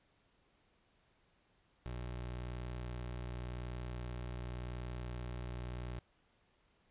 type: tone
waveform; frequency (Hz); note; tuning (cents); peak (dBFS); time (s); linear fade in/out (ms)
25% pulse; 60.9; B1; -24; -37; 1.86-5.99; 0
effects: pink hiss -73 dBFS RMS until 6.9 s + resampled to 8000 Hz